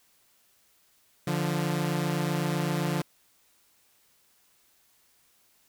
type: tone pair together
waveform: sawtooth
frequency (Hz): 146.83 / 174.61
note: D3 / F3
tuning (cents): 0 / 0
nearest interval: minor third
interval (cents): 300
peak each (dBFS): -25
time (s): 1.27-3.02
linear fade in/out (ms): 5
effects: white hiss -65 dBFS RMS until 5.68 s